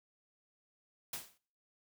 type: noise with exponential decay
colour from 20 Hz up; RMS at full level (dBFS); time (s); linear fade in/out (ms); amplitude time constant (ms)
white; -37; 1.13-1.38; 5; 53
effects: noise-tail reverb RT60 0.5 s tail -24 dB re dry